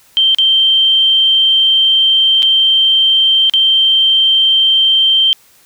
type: tone with dropouts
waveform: sine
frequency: 3136 Hz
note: G7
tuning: in tune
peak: -7 dBFS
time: 0.17-5.33 s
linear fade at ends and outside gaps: 0 ms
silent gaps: 0.347-0.385 / 2.423-2.429 / 3.497-3.537 s
effects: white hiss -48 dBFS RMS until 5.65 s